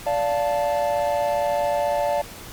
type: chord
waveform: triangle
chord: D minor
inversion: none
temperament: equal with one note detuned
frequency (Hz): 581.9 / 698.5 / 880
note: D5 / F5 / A5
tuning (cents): -16 / 0 / 0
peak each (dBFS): -20 / -23 / -24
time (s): 0.06-2.22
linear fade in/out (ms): 10
effects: pink hiss -39 dBFS RMS until 2.52 s + MP3 96 kbps